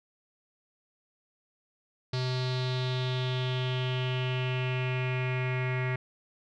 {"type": "tone with low-pass filter sweep", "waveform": "square", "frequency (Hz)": 127.7, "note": "C3", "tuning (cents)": -42, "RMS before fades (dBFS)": -30, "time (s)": [2.13, 5.96], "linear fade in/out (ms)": 5, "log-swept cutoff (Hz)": [4400, 2100], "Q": 4.9, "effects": []}